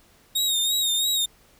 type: tone with vibrato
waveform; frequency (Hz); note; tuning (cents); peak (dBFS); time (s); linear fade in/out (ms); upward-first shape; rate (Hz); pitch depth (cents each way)
sawtooth; 3729; A#7; 0; -18; 0.35-1.26; 10; sine; 3; 57
effects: pink hiss -57 dBFS RMS until 1.59 s